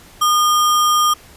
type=tone with sample-and-hold; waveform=sine; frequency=1215 Hz; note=D#6; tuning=42 cents flat; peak=-11 dBFS; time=0.21-1.14 s; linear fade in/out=10 ms; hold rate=4410 Hz; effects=pink hiss -44 dBFS RMS until 1.36 s + resampled to 32000 Hz